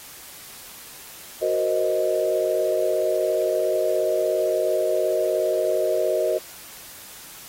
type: chord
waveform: sine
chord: C half-diminished seventh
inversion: second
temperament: equal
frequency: 370 / 466.2 / 523.3 / 622.3 Hz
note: Gb4 / Bb4 / C5 / Eb5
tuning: 0 / 0 / 0 / 0 cents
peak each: -26 / -26 / -27 / -22 dBFS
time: 1.41-6.39 s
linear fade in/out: 20 ms
effects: white hiss -42 dBFS RMS until 7.48 s + AAC 48 kbps